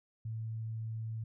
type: tone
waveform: sine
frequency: 111.6 Hz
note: A2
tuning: 25 cents sharp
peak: -36 dBFS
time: 0.25-1.24 s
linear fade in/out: 5 ms
effects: none